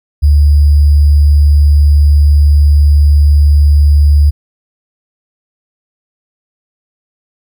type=tone with sample-and-hold; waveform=sine; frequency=73 Hz; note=D2; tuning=10 cents flat; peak=-3 dBFS; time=0.22-4.31 s; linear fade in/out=20 ms; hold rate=4900 Hz; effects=none